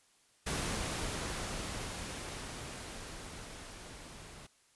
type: noise with level ramp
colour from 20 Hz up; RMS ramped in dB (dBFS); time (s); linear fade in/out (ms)
pink; -35 to -51; 0.46-4.47; 10
effects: white hiss -68 dBFS RMS until 4.75 s + resampled to 24000 Hz

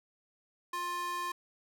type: tone with high-pass filter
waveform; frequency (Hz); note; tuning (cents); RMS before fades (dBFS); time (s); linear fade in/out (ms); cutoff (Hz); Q
square; 351.9; F4; +13; -36; 0.73-1.32; 5; 940; 2.4
effects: none

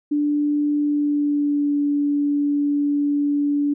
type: tone with pitch glide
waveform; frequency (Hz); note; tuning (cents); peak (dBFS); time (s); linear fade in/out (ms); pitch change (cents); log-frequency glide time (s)
sine; 293.7 to 288.8; D4 to D4; 0 to -29; -17; 0.11-3.74; 10; -29; 0.78-1.78
effects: none

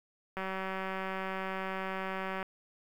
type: click train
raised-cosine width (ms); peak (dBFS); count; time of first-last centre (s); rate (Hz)
0.5; -22; 392; 0.37-2.428; 190
effects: 9-bit

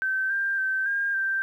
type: tone with pitch steps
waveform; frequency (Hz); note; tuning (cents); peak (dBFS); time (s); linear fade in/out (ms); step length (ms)
sine; 1544 / 1589 / 1548 / 1611 / 1570; G6 / G6 / G6 / G6 / G6; -27 / +23 / -22 / +47 / +2; -23; 0.02-1.42; 0; 280
effects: 10-bit

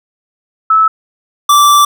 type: tone pair in turn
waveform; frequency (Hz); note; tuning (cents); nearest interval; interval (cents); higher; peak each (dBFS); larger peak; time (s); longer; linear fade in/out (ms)
sine / square; 1305 / 1167; E6 / D6; -18 / -11; major second; 193; first; -5; neither; 0.7-0.88 / 1.49-1.85; second; 5
effects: none

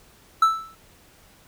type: tone with exponential decay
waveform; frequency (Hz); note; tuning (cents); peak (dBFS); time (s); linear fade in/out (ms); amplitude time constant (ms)
triangle; 1318.5; E6; 0; -9; 0.42-0.75; 5; 71
effects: pink hiss -54 dBFS RMS until 1.47 s

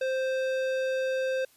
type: tone with tanh clipping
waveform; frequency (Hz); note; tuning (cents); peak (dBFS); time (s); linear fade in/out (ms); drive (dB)
sine; 523.3; C5; 0; -28; 0.01-1.45; 5; 16
effects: white hiss -61 dBFS RMS until 1.56 s + resampled to 32000 Hz

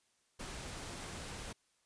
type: noise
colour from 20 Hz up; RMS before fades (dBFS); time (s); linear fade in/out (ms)
pink; -45; 0.39-1.53; 10
effects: white hiss -75 dBFS RMS until 1.85 s + resampled to 22050 Hz

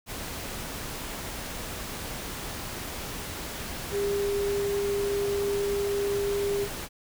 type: tone in noise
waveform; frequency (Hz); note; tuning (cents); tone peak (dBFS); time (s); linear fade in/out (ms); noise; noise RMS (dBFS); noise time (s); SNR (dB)
sine; 402.8; G4; +47; -25; 3.91-6.68; 50; pink; -36; 0.06-6.89; +8
effects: none

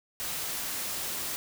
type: noise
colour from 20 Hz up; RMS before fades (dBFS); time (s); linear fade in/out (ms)
white; -34; 0.2-1.36; 0
effects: none

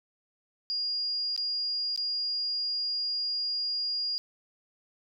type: tone with dropouts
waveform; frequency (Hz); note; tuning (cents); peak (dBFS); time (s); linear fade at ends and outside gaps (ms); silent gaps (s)
sine; 4840; D#8; -49; -28; 0.7-4.18; 0; 1.363-1.377 / 1.961-1.976
effects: none

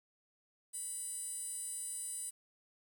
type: tone with high-pass filter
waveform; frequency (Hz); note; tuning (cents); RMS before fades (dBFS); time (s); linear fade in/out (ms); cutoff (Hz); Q
15% pulse; 987.8; B5; 0; -42; 0.73-2.31; 20; 8500; 6.3
effects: 11-bit

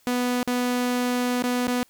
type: tone with dropouts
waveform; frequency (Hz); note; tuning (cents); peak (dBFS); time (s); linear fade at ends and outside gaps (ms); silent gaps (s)
sawtooth; 246.9; B3; 0; -18; 0.07-1.83; 0; 0.429-0.475 / 1.424-1.438 / 1.671-1.68
effects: white hiss -60 dBFS RMS until 1.89 s

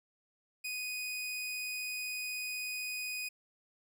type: tone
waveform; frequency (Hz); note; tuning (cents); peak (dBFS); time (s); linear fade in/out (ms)
sawtooth; 2489; D#7; 0; -33; 0.64-3.29; 10
effects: none

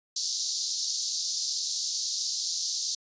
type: band-pass noise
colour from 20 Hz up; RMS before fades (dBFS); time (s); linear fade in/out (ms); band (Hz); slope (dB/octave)
white; -31; 0.16-2.95; 5; 4100 to 6600; 48
effects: resampled to 16000 Hz

